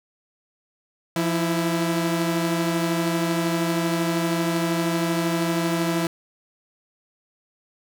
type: tone pair together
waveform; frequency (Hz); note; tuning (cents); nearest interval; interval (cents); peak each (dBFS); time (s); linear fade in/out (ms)
sawtooth; 170.84 / 328.9; F3 / E4; -38 / -4; major seventh; 1134; -20; 1.16-6.07; 2
effects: none